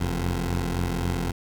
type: tone pair together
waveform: 15% pulse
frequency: 45.54 / 87.31 Hz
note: F#1 / F2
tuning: -27 / 0 cents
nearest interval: major seventh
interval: 1127 cents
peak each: -21 dBFS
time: 0-1.32 s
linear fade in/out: 10 ms
effects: none